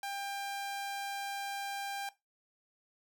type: tone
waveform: sawtooth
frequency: 796 Hz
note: G5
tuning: 26 cents sharp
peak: -33 dBFS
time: 0.03-2.09 s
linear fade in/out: 2 ms
effects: noise-tail reverb RT60 0.2 s tail -17 dB re dry